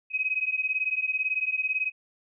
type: beating tone pair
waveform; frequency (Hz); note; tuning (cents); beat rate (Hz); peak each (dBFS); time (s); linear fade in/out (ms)
sine; 2522 / 2540; D#7 / D#7; +23 / +35; 18; -28; 0.1-1.92; 50
effects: none